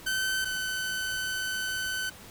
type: tone pair in turn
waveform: sawtooth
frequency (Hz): 1533 / 1518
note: G6 / F#6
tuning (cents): -39 / +44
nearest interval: unison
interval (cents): 17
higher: first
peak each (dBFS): -23 / -26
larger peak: first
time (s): 0.06-0.45 / 0.45-2.1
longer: second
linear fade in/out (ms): 10
effects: pink hiss -48 dBFS RMS until 2.3 s